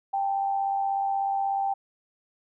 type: tone pair together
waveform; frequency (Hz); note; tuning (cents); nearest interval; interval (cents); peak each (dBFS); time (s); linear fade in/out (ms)
sine; 788 / 884.5; G5 / A5; +9 / +9; major second; 200; -24 / -35; 0.13-1.74; 10
effects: none